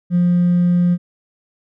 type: tone with hard clipping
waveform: triangle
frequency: 176 Hz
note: F3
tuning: 14 cents sharp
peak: -11 dBFS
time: 0.1-0.98 s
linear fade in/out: 50 ms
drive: 2 dB
effects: none